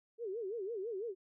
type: tone with vibrato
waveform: sine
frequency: 421.4 Hz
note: G#4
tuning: 25 cents sharp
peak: -37 dBFS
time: 0.18-1.15 s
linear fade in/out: 50 ms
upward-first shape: sine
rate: 6 Hz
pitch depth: 220 cents each way
effects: none